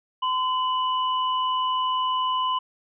sine tone pair together, 1023 / 2963 Hz, C6 / F#7, -39 / +2 cents, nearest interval octave + tritone, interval 1841 cents, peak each -22 / -30 dBFS, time 0.22-2.59 s, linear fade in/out 10 ms, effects none

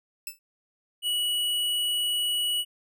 5% pulse tone with exponential decay, 2637 Hz, E7, in tune, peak -20 dBFS, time 0.27-0.39 s, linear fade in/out 2 ms, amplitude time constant 25 ms
square tone, 2933 Hz, F#7, 16 cents flat, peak -25 dBFS, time 1.02-2.65 s, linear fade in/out 50 ms
effects none

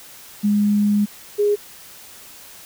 sine tone pair in turn, 206.5 / 413 Hz, G#3 / G#4, -10 / -10 cents, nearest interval octave, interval 1200 cents, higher second, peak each -14 dBFS, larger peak neither, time 0.43-1.06 / 1.38-1.56 s, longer first, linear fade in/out 20 ms, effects white hiss -42 dBFS RMS until 2.65 s

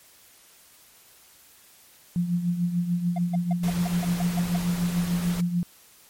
sine tone with tremolo, 174.8 Hz, F3, 2 cents sharp, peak -19 dBFS, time 2.16-5.63 s, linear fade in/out 0 ms, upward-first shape triangle, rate 6.8 Hz, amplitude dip 70%
triangle tone bursts, 703 Hz, F5, 11 cents sharp, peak -27 dBFS, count 9, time 3.16-4.567 s, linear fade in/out 5 ms, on 23 ms, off 150 ms
pink noise, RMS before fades -36 dBFS, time 3.63-5.41 s, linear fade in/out 5 ms
effects white hiss -54 dBFS RMS until 6.09 s + MP3 64 kbps

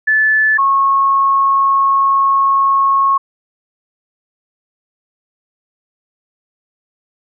sine tone pair in turn, 1740 / 1094.5 Hz, A6 / C#6, -20 / -22 cents, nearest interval minor sixth, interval 802 cents, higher first, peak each -9 dBFS, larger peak neither, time 0.07-0.58 / 0.58-3.18 s, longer second, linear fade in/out 10 ms, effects none

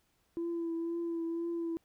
sine tone with vibrato, 335.5 Hz, E4, 31 cents sharp, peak -31 dBFS, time 0.37-1.77 s, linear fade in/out 0 ms, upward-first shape triangle, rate 2 Hz, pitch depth 28 cents each way, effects tanh soft clip ceiling -30 dBFS + pink hiss -74 dBFS RMS until 1.84 s

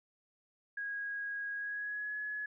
sine tone with pitch glide, 1646 to 1694.2 Hz, G#6 to G#6, -16 to +34 cents, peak -36 dBFS, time 0.77-2.46 s, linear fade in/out 5 ms, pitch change +50 cents, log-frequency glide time 1.53-2.16 s, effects none

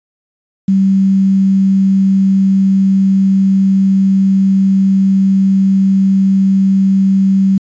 sine tone with quantisation, 193.2 Hz, G3, 25 cents flat, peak -7 dBFS, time 0.68-7.58 s, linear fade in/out 5 ms, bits 6, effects resampled to 16000 Hz

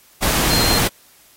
sine tone in noise, 4186 Hz, C8, in tune, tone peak -19 dBFS, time 0.5-0.79 s, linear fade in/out 10 ms, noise pink, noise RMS -18 dBFS, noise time 0.22-0.88 s, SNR -4 dB, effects white hiss -51 dBFS RMS until 1.36 s + AAC 48 kbps

